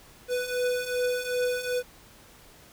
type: beating tone pair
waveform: square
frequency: 493.9 / 496.5 Hz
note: B4 / B4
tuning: 0 / +9 cents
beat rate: 2.6 Hz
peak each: -32 / -28 dBFS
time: 0.28-1.83 s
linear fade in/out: 50 ms
effects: pink hiss -53 dBFS RMS until 2.72 s